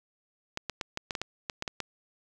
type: clicks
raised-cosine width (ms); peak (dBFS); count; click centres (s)
0.2; -15; 11; 0.574 / 0.697 / 0.812 / 0.974 / 1.108 / 1.152 / 1.216 / 1.498 / 1.624 / 1.678 / 1.803
effects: 8-bit